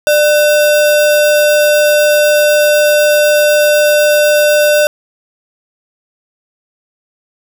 sine tone with sample-and-hold, 596 Hz, D5, 25 cents sharp, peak -6 dBFS, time 0.07-4.87 s, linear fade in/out 0 ms, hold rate 2100 Hz, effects none

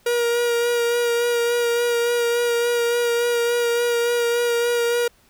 45% pulse tone with vibrato, 474.8 Hz, A#4, 32 cents sharp, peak -18 dBFS, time 0.06-5.08 s, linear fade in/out 5 ms, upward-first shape sine, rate 3.5 Hz, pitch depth 18 cents each way, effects pink hiss -57 dBFS RMS until 5.29 s

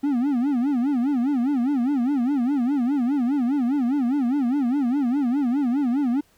triangle tone with vibrato, 262.9 Hz, C4, 8 cents sharp, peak -17 dBFS, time 0.03-6.21 s, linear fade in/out 10 ms, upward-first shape sine, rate 4.9 Hz, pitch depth 200 cents each way, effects pink hiss -60 dBFS RMS until 6.37 s

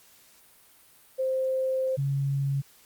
sine tone pair in turn, 523.3 / 138.6 Hz, C5 / C#3, 0 / 0 cents, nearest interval octave + major seventh, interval 2300 cents, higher first, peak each -24 dBFS, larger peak neither, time 1.18-1.97 / 1.97-2.62 s, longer first, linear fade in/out 20 ms, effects white hiss -57 dBFS RMS until 2.85 s + Opus 48 kbps

